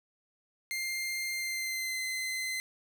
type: tone with pitch glide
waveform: sawtooth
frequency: 2105 to 2056 Hz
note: C7 to C7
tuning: +10 to -31 cents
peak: -29 dBFS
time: 0.71-2.6 s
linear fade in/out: 0 ms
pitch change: -41 cents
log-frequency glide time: 1.29-2.02 s
effects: none